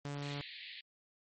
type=tone; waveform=sawtooth; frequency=143.2 Hz; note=D3; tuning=43 cents flat; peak=-35 dBFS; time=0.05-0.41 s; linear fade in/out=0 ms
type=band-pass noise; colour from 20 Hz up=white; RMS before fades=-49 dBFS; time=0.22-0.81 s; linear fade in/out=5 ms; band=1800 to 4400 Hz; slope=96 dB/octave
effects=MP3 32 kbps